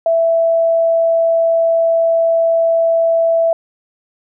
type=tone; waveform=sine; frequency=662 Hz; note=E5; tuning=7 cents sharp; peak=-10 dBFS; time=0.06-3.53 s; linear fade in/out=2 ms; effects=none